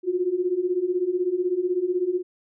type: beating tone pair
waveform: sine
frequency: 350 / 366 Hz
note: F4 / F#4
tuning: +4 / -19 cents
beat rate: 16 Hz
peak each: -26 / -23 dBFS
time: 0.03-2.23 s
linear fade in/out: 50 ms
effects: none